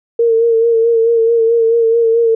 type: tone with vibrato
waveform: sine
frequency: 458.8 Hz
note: A#4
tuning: 28 cents flat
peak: -8 dBFS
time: 0.19-2.35 s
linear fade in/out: 5 ms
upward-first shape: sine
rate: 4.6 Hz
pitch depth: 35 cents each way
effects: none